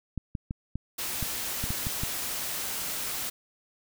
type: clicks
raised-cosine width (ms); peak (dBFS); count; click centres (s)
5; -19; 9; 0.177 / 0.352 / 0.509 / 0.756 / 1.227 / 1.64 / 1.705 / 1.869 / 2.035
type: noise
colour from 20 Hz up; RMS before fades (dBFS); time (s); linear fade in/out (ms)
white; -33; 0.98-3.3; 10
effects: none